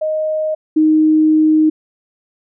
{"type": "tone pair in turn", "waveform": "sine", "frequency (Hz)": [622.3, 311.1], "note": ["D#5", "D#4"], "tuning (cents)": [0, 0], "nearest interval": "octave", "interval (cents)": 1200, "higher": "first", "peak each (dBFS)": [-15, -8], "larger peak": "second", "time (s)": [[0.01, 0.55], [0.76, 1.7]], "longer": "second", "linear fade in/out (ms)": 10, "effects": []}